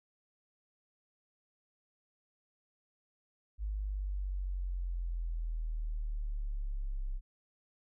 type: exponential sweep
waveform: sine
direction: down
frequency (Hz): 51.91 to 32.7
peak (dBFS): -33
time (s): 3.58-7.21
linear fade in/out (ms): 50
effects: none